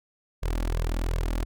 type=tone with flanger; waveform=sawtooth; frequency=41.2 Hz; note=E1; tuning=in tune; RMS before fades=-27 dBFS; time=0.42-1.45 s; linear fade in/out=20 ms; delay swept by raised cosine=1.8 to 3.6 ms; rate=2.7 Hz; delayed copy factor=+0.95; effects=none

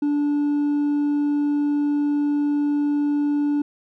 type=tone with hard clipping; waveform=sine; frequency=291.2 Hz; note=D4; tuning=15 cents flat; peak=-19 dBFS; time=0.02-3.62 s; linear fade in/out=5 ms; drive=2 dB; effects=none

